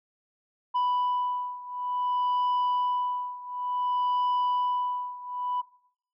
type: beating tone pair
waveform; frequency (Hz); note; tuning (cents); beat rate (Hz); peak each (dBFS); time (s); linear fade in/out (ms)
sine; 990 / 990.56; B5 / B5; +4 / +5; 0.56; -25 / -27; 0.74-5.62; 20
effects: noise-tail reverb RT60 0.6 s tail -20 dB re dry + tanh soft clip ceiling -22 dBFS